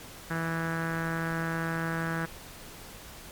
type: tone with low-pass filter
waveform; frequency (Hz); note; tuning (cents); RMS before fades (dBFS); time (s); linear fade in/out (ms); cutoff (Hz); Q
sawtooth; 164.4; E3; -4; -31; 0.3-2.26; 10; 1600; 5.2
effects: pink hiss -46 dBFS RMS until 3.31 s + MP3 96 kbps